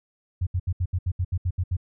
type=tone bursts; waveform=sine; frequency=90.3 Hz; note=F#2; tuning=42 cents flat; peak=-21 dBFS; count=11; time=0.41-1.768 s; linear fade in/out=10 ms; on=58 ms; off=72 ms; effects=none